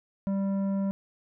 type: tone with tanh clipping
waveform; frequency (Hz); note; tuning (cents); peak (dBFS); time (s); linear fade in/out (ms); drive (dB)
triangle; 196; G3; 0; -27; 0.27-0.91; 0; 14
effects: none